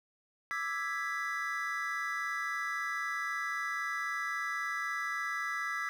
triangle chord, E dominant seventh, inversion third, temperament equal, 1174.7 / 1318.5 / 1661.2 / 1975.5 Hz, D6 / E6 / G#6 / B6, 0 / 0 / 0 / 0 cents, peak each -40 / -37 / -37 / -35 dBFS, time 0.51-5.89 s, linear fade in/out 0 ms, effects 10-bit

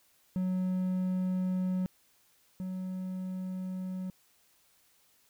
triangle tone pair in turn, 184.6 / 185.67 Hz, F#3 / F#3, -4 / +6 cents, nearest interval unison, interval 10 cents, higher second, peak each -26 / -32 dBFS, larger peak first, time 0.36-1.86 / 2.6-4.1 s, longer neither, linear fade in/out 0 ms, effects white hiss -67 dBFS RMS until 5.29 s

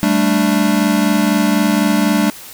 square chord, G suspended second, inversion none, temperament equal, 196 / 220 / 293.7 Hz, G3 / A3 / D4, 0 / 0 / 0 cents, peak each -17 dBFS, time 0.03-2.3 s, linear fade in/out 0 ms, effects white hiss -35 dBFS RMS until 2.53 s

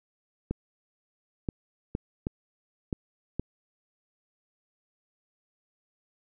clicks, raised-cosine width 3 ms, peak -16 dBFS, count 6, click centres 0.51 / 1.488 / 1.951 / 2.269 / 2.928 / 3.396 s, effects none

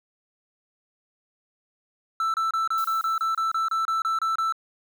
triangle tone bursts, 1326 Hz, E6, 10 cents sharp, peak -20 dBFS, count 14, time 2.2-4.524 s, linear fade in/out 2 ms, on 140 ms, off 28 ms
violet noise with exponential decay, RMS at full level -37 dBFS, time 2.78-3.75 s, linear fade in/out 0 ms, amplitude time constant 210 ms
effects none

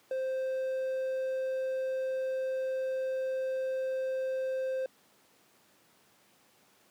triangle tone, 523.3 Hz, C5, in tune, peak -28 dBFS, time 0.11-4.86 s, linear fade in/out 2 ms, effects pink hiss -64 dBFS RMS until 6.9 s + high-pass 200 Hz 12 dB/octave

